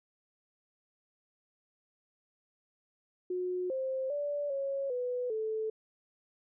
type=tone with pitch steps; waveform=sine; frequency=363.1 / 526 / 580 / 550 / 495.4 / 437.7 Hz; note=F#4 / C5 / D5 / C#5 / B4 / A4; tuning=-33 / +9 / -22 / -14 / +5 / -9 cents; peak=-31 dBFS; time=3.3-5.7 s; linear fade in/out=5 ms; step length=400 ms; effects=none